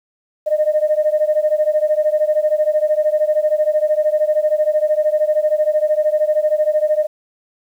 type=beating tone pair; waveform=sine; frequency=605 / 618 Hz; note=D#5 / D#5; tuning=-49 / -12 cents; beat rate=13 Hz; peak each=-15 / -16 dBFS; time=0.46-7.07 s; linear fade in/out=20 ms; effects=tanh soft clip ceiling -6 dBFS + 8-bit